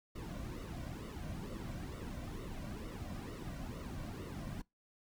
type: noise with flanger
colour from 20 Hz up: brown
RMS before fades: -44 dBFS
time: 0.15-4.62 s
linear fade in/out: 10 ms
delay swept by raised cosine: 1.2 to 2.4 ms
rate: 2.2 Hz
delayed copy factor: -0.7
effects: noise-tail reverb RT60 0.2 s tail -24 dB re dry